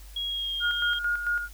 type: tone with pitch glide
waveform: sine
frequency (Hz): 3300 to 3226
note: G#7 to G7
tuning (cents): -12 to +49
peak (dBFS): -28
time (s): 0.16-0.99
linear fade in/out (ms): 5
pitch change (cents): -39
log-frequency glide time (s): 0.27-0.56
type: tone with tremolo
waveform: sine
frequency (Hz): 1429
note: F6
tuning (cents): +39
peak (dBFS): -23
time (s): 0.6-1.49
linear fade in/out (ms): 50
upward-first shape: square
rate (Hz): 4.5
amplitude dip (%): 55
effects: added 50 Hz sine -43 dBFS peak until 1.53 s + white hiss -53 dBFS RMS until 1.53 s